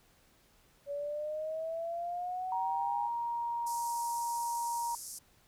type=exponential sweep; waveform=sine; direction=up; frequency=565 to 830.6 Hz; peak=-34 dBFS; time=0.86-3.1 s; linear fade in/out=50 ms
type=tone; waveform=sine; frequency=941 Hz; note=A#5; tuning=16 cents sharp; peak=-32 dBFS; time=2.52-4.95 s; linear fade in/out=2 ms
type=band-pass noise; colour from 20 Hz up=white; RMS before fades=-45 dBFS; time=3.66-5.19 s; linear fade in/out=10 ms; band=5100 to 12000 Hz; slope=48 dB/octave
effects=pink hiss -66 dBFS RMS until 5.47 s